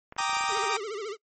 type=clicks; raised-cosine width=0.5 ms; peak=-27 dBFS; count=12; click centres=0.124 / 0.165 / 0.204 / 0.295 / 0.332 / 0.369 / 0.409 / 0.44 / 0.491 / 0.522 / 0.573 / 0.639 s
type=chord; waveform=sawtooth; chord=Eb major seventh; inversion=first; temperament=equal; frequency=784 / 932.3 / 1174.7 / 1244.5 Hz; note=G5 / Bb5 / D6 / Eb6; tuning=0 / 0 / 0 / 0 cents; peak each=-28 dBFS; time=0.18-0.77 s; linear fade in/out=5 ms
type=tone with vibrato; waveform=square; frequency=420.9 Hz; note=G#4; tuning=23 cents sharp; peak=-33 dBFS; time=0.48-1.17 s; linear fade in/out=50 ms; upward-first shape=sine; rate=14 Hz; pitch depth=140 cents each way
effects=noise-tail reverb RT60 0.1 s tail -25 dB re dry + MP3 32 kbps